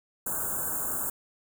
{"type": "band-stop noise", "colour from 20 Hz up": "white", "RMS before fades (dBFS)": -31, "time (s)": [0.26, 1.1], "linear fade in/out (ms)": 5, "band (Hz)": [1600, 6900], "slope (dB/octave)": 96, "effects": []}